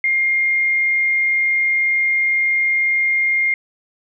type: tone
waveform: sine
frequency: 2121 Hz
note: C7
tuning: 23 cents sharp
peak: -14 dBFS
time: 0.04-3.54 s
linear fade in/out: 2 ms
effects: none